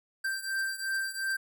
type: beating tone pair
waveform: square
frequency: 1568 / 1570.8 Hz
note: G6 / G6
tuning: 0 / +3 cents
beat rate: 2.8 Hz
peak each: -33 / -36 dBFS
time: 0.24-1.37 s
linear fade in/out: 10 ms
effects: none